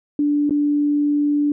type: tone with dropouts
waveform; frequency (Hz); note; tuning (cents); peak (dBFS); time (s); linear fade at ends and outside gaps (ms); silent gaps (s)
sine; 292.2; D4; -9; -15; 0.19-1.52; 2; 0.495-0.507
effects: none